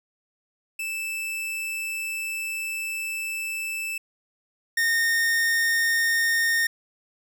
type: tone pair in turn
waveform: 45% pulse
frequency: 2637 / 1835.8 Hz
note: E7 / A#6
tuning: 0 / -27 cents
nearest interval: tritone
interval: 627 cents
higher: first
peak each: -28 / -20 dBFS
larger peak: second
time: 0.79-3.98 / 4.77-6.67 s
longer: first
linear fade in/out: 5 ms
effects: none